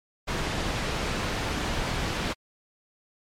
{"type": "low-pass noise", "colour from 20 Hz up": "pink", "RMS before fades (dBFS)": -29, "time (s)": [0.27, 2.34], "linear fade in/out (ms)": 20, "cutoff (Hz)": 4600, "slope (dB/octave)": 12, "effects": ["MP3 64 kbps"]}